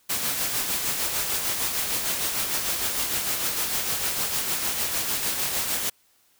white noise with tremolo, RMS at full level -25 dBFS, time 0.09-5.9 s, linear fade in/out 10 ms, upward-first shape sine, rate 6.6 Hz, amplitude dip 40%, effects white hiss -63 dBFS RMS until 6.39 s

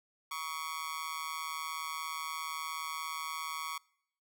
sawtooth tone with amplitude modulation, 1118 Hz, C#6, 14 cents sharp, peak -29 dBFS, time 0.31-3.78 s, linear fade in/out 5 ms, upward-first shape sine, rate 157 Hz, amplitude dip 90%, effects noise-tail reverb RT60 0.7 s tail -25 dB re dry

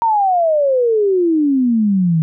sine exponential sweep, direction down, 939 to 155.56 Hz, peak -11 dBFS, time 0.02-2.22 s, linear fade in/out 0 ms, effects none

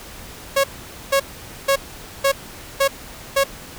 sawtooth tone bursts, 550 Hz, C#5, 14 cents flat, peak -10 dBFS, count 6, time 0.56-3.44 s, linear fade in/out 10 ms, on 80 ms, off 480 ms, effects pink hiss -38 dBFS RMS until 3.78 s

